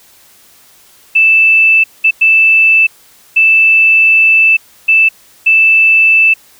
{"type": "tone bursts at uneven times", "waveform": "sine", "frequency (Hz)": 2641, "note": "E7", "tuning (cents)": 3, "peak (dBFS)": -4, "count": 6, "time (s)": [[1.15, 1.84], [2.04, 2.11], [2.21, 2.87], [3.36, 4.57], [4.88, 5.09], [5.46, 6.34]], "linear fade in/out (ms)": 10, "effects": ["white hiss -44 dBFS RMS until 6.59 s"]}